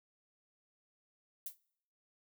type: noise with exponential decay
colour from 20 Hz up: violet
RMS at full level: -37 dBFS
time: 1.46-1.58 s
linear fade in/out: 5 ms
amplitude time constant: 24 ms
effects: noise-tail reverb RT60 0.7 s tail -24 dB re dry